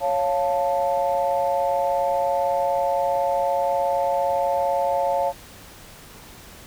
sine chord, Db augmented, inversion none, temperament equal, 554.4 / 698.5 / 880 Hz, Db5 / F5 / A5, 0 / 0 / 0 cents, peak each -22 / -23 / -24 dBFS, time 0-5.33 s, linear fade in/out 50 ms, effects tanh soft clip ceiling -11 dBFS + pink hiss -44 dBFS RMS until 6.66 s

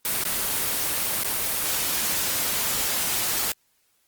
white noise with dropouts, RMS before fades -25 dBFS, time 0.05-3.52 s, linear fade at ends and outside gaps 2 ms, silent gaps 0.238-0.251 / 1.235-1.244 s, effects white hiss -67 dBFS RMS until 4.07 s + Opus 24 kbps

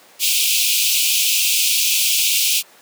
pink high-pass noise, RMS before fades -17 dBFS, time 0.19-2.63 s, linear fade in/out 50 ms, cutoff 2400 Hz, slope 96 dB/octave, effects pink hiss -47 dBFS RMS until 2.81 s + high-pass 400 Hz 12 dB/octave

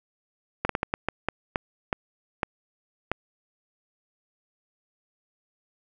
slowing click train, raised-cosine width 0.5 ms, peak -9 dBFS, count 11, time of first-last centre 0.65-3.116 s, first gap 43 ms, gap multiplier 1.36, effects none

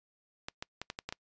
clicks, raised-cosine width 0.2 ms, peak -20 dBFS, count 7, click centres 0.485 / 0.625 / 0.816 / 0.901 / 0.989 / 1.09 / 1.125 s, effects noise-tail reverb RT60 0.1 s tail -26 dB re dry + resampled to 16000 Hz

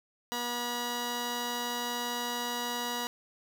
10% pulse tone pair together, 241.3 / 965.2 Hz, B3 / B5, -40 / -40 cents, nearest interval 2 octaves, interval 2400 cents, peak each -27 dBFS, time 0.32-3.07 s, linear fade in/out 0 ms, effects none

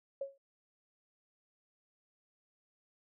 sine tone with exponential decay, 550 Hz, C#5, 14 cents flat, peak -32 dBFS, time 0.21-0.38 s, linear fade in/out 5 ms, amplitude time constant 36 ms, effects none

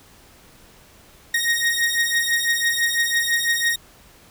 sawtooth beating tone pair, 1864.7 / 1870.7 Hz, A#6 / A#6, 0 / +6 cents, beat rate 6 Hz, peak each -18 dBFS, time 1.34-3.76 s, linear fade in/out 5 ms, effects pink hiss -50 dBFS RMS until 4.3 s

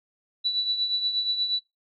sine tone with tremolo, 3951 Hz, B7, in tune, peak -20 dBFS, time 0.44-1.6 s, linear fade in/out 20 ms, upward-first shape triangle, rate 8.4 Hz, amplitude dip 65%, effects noise-tail reverb RT60 0.2 s tail -19 dB re dry

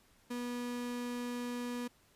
35% pulse tone, 243.3 Hz, B3, 26 cents flat, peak -35 dBFS, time 0.3-1.88 s, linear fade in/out 10 ms, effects pink hiss -67 dBFS RMS until 2.15 s + resampled to 32000 Hz

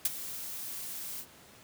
blue noise with ADSR envelope, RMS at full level -25 dBFS, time 0.05-1.26 s, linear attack 4 ms, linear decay 28 ms, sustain -15 dB, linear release 69 ms, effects pink hiss -55 dBFS RMS until 1.63 s + high-pass 100 Hz 12 dB/octave

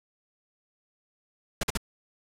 pink noise bursts, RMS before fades -27 dBFS, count 3, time 1.61-1.774 s, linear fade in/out 5 ms, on 24 ms, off 46 ms, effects low-pass 11000 Hz 12 dB/octave

